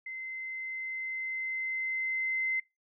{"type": "tone with level ramp", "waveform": "sine", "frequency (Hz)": 2065, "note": "C7", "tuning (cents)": -23, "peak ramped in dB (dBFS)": [-37, -27], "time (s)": [0.06, 2.6], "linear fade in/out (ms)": 5, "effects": ["noise-tail reverb RT60 0.2 s tail -24 dB re dry"]}